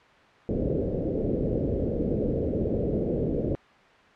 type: low-pass noise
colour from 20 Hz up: white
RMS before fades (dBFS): -27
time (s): 0.49-3.55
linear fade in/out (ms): 0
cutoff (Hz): 530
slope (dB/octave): 48
effects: white hiss -54 dBFS RMS until 4.15 s + low-pass 2000 Hz 12 dB/octave